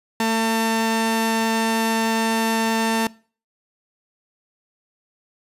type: tone pair together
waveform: sawtooth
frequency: 224.6 / 449.2 Hz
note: A3 / A4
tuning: +36 / +36 cents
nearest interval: octave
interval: 1200 cents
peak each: -16 dBFS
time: 0.2-3.07 s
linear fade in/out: 2 ms
effects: noise-tail reverb RT60 0.4 s tail -22 dB re dry + resampled to 32000 Hz